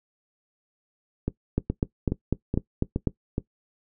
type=two click trains; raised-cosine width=3 ms; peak=-12 / -9 dBFS; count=6 / 7; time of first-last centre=1.28-3.381 / 1.58-3.073 s; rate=2.38 / 4.02 Hz; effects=noise-tail reverb RT60 0.1 s tail -18 dB re dry